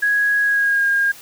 sine tone with pitch glide, 1661.2 to 1618.6 Hz, G#6 to G#6, 0 to -45 cents, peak -14 dBFS, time 0.02-1.12 s, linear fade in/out 10 ms, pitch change -45 cents, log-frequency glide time 0.42-0.86 s, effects white hiss -41 dBFS RMS until 1.21 s

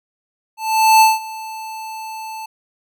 square tone with ADSR envelope, 880 Hz, A5, in tune, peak -7 dBFS, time 0.57-2.46 s, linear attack 440 ms, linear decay 180 ms, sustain -21 dB, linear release 7 ms, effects none

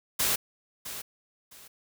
white noise with echo, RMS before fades -26 dBFS, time 0.19-0.36 s, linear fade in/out 10 ms, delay 660 ms, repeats 2, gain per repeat -12 dB, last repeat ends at 1.68 s, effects none

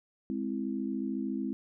sine chord, Ab augmented, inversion none, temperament equal, 207.7 / 261.6 / 329.6 Hz, Ab3 / C4 / E4, 0 / 0 / 0 cents, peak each -35 / -34 / -37 dBFS, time 0.3-1.53 s, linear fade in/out 0 ms, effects none

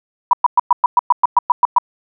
sine tone bursts, 977 Hz, B5, 19 cents flat, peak -6 dBFS, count 12, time 0.31-1.784 s, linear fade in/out 2 ms, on 22 ms, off 110 ms, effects none

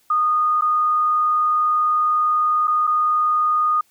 sine tone with dropouts, 1231 Hz, D#6, 19 cents flat, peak -15 dBFS, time 0.1-3.81 s, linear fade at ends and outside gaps 5 ms, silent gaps 0.611-0.62 / 2.673-2.678 / 2.87-2.874 s, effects white hiss -60 dBFS RMS until 3.9 s

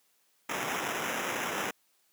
violet noise with sample-and-hold, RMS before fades -33 dBFS, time 0.49-1.71 s, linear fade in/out 5 ms, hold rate 4410 Hz, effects white hiss -70 dBFS RMS until 2.12 s + high-pass 200 Hz 12 dB/octave

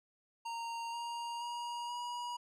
square tone with pitch steps, 927 / 939.4 / 952 / 964.7 Hz, A#5 / A#5 / A#5 / B5, -10 / +13 / +36 / -41 cents, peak -39 dBFS, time 0.45-2.37 s, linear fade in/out 10 ms, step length 480 ms, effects low-pass 8000 Hz 12 dB/octave

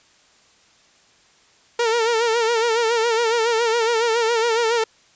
sawtooth tone with vibrato, 459.8 Hz, A#4, 24 cents flat, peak -13 dBFS, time 1.79-4.84 s, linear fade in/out 5 ms, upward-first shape sine, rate 7.2 Hz, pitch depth 72 cents each way, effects white hiss -55 dBFS RMS until 5.15 s + resampled to 16000 Hz

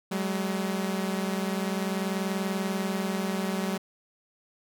sawtooth tone pair together, 189.7 / 210.1 Hz, F#3 / G#3, +43 / +20 cents, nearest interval major second, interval 177 cents, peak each -25 / -28 dBFS, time 0.11-3.78 s, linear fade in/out 10 ms, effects none

